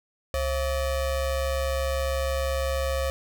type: ring-modulated tone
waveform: square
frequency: 302.2 Hz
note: D4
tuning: 50 cents sharp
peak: -22 dBFS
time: 0.34-3.1 s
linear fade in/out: 0 ms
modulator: 235 Hz
effects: none